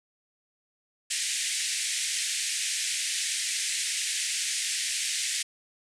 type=band-pass noise; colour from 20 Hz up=white; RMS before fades=-30 dBFS; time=1.1-5.43 s; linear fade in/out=10 ms; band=1800 to 9500 Hz; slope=48 dB/octave; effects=none